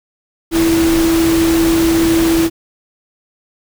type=tone in noise; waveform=sine; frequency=329.6 Hz; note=E4; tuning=in tune; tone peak=-10 dBFS; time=0.51-2.5 s; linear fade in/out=50 ms; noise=pink; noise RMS=-20 dBFS; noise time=0.51-2.5 s; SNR=+7 dB; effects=none